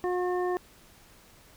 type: harmonic tone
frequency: 360 Hz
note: F#4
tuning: 47 cents flat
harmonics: 1 / 2 / 3 / 5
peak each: -27 / -33 / -37 / -41 dBFS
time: 0.04-0.57 s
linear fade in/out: 0 ms
effects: pink hiss -56 dBFS RMS until 1.56 s